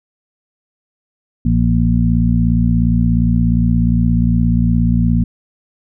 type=harmonic tone with a mistuned harmonic; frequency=57 Hz; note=A#1; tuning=38 cents flat; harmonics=1 / 2 / 3 / 4; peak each=-16 / -16 / -16 / -16 dBFS; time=1.45-5.24 s; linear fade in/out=5 ms; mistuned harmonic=4; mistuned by=+43 cents; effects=none